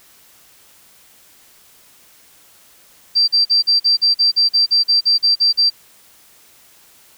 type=tone bursts; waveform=sine; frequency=4699 Hz; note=D8; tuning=in tune; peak=-10 dBFS; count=15; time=3.15-5.702 s; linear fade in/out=20 ms; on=130 ms; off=43 ms; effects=white hiss -49 dBFS RMS until 7.17 s